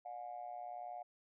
sine tone with amplitude modulation, 719 Hz, F#5, 50 cents flat, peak -39 dBFS, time 0.05-1.03 s, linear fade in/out 10 ms, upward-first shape sine, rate 121 Hz, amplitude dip 85%, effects tanh soft clip ceiling -36 dBFS

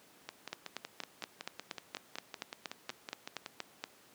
two click trains, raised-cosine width 0.2 ms, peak -20 / -23 dBFS, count 15 / 18, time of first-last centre 0.53-3.84 / 0.29-3.462 s, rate 4.23 / 5.36 Hz, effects pink hiss -61 dBFS RMS until 4.14 s + high-pass 200 Hz 12 dB/octave

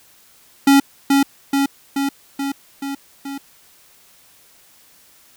square tone with echo, 277.2 Hz, C#4, in tune, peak -9 dBFS, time 0.67-0.8 s, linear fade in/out 5 ms, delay 430 ms, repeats 6, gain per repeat -3 dB, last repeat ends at 3.38 s, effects white hiss -51 dBFS RMS until 5.36 s

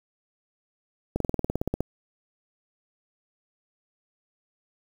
slowing click train, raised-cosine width 2 ms, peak -12 dBFS, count 13, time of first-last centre 1.16-1.806 s, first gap 43 ms, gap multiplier 1.04, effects 7-bit

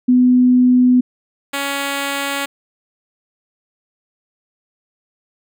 sine / 5% pulse tone pair in turn, 250 / 279.5 Hz, B3 / C#4, +21 / +14 cents, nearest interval major second, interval 193 cents, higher second, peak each -8 dBFS, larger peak neither, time 0.08-1.01 / 1.53-2.46 s, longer neither, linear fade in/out 10 ms, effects none

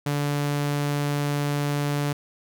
sawtooth tone, 144.8 Hz, D3, 24 cents flat, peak -19 dBFS, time 0.06-2.13 s, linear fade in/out 5 ms, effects none

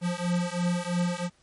square beating tone pair, 174.61 / 177.61 Hz, F3 / F3, 0 / +29 cents, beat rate 3 Hz, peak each -29 dBFS, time 0.01-1.3 s, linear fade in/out 50 ms, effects pink hiss -64 dBFS RMS until 1.42 s + MP3 48 kbps

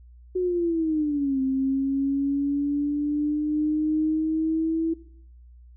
sine linear two-way sweep, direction down then up, 370 to 263.7 to 327.8 Hz, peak -21 dBFS, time 0.35-4.94 s, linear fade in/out 10 ms, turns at 1.41 s, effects noise-tail reverb RT60 0.6 s tail -17 dB re dry + added 60 Hz sine -46 dBFS peak until 5.76 s

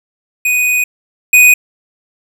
square tone pair in turn, 2487 / 2487 Hz, D#7 / D#7, -1 / -1 cents, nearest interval unison, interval 0 cents, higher neither, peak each -11 / -4 dBFS, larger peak second, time 0.45-0.84 / 1.33-1.54 s, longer first, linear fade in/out 5 ms, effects none

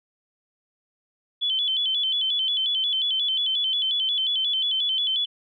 sine tone with vibrato, 3246 Hz, G#7, 40 cents flat, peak -21 dBFS, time 1.41-5.26 s, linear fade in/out 20 ms, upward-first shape square, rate 5.6 Hz, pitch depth 88 cents each way, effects none

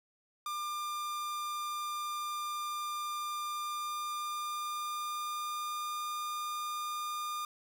45% pulse tone with pitch glide, 1198 to 1209.1 Hz, D6 to D#6, +34 to -50 cents, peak -35 dBFS, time 0.46-7.45 s, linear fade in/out 2 ms, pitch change +16 cents, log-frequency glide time 3.5-6.05 s, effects 11-bit

